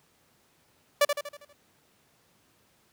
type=tone with echo; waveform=sawtooth; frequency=580 Hz; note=D5; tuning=22 cents flat; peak=-14 dBFS; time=1.01-1.05 s; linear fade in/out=5 ms; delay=80 ms; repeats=6; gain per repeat=-6 dB; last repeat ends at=1.53 s; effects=pink hiss -65 dBFS RMS until 2.92 s + high-pass 100 Hz 12 dB/octave